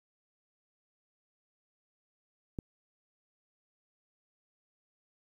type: click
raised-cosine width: 3 ms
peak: -23 dBFS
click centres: 2.588 s
effects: 10-bit